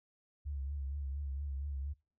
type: tone with vibrato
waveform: sine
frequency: 69.9 Hz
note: C#2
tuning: 15 cents sharp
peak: -36 dBFS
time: 0.45-1.94 s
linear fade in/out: 20 ms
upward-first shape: triangle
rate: 4.3 Hz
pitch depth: 81 cents each way
effects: noise-tail reverb RT60 0.4 s tail -26 dB re dry